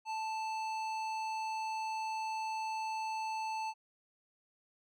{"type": "tone with hard clipping", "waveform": "sine", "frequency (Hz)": 880, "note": "A5", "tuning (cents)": 0, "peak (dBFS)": -37, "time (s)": [0.05, 3.74], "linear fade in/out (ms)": 50, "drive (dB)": 13, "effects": []}